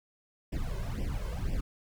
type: noise with flanger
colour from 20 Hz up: brown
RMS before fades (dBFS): -33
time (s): 0.52-1.61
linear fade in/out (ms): 10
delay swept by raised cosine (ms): 0.37 to 1.97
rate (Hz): 2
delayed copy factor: +1
effects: none